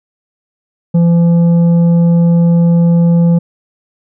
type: tone with tanh clipping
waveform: triangle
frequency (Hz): 170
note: F3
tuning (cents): -46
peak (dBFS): -7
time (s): 0.94-3.39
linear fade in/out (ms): 10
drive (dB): 11
effects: none